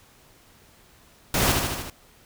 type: noise with echo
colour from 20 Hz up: pink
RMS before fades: -22 dBFS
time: 1.34-1.52 s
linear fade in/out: 2 ms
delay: 76 ms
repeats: 5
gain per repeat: -3 dB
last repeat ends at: 1.9 s
effects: pink hiss -55 dBFS RMS until 2.25 s